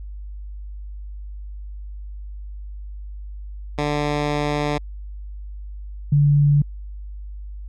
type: tone pair in turn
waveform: 10% pulse / sine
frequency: 147.3 / 144.77 Hz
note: D3 / D3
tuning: +6 / -24 cents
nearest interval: unison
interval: 30 cents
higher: first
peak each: -12 dBFS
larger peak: neither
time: 3.78-4.78 / 6.12-6.62 s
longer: first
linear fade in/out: 5 ms
effects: added 50 Hz sine -31 dBFS peak until 7.68 s + low-pass 5000 Hz 12 dB/octave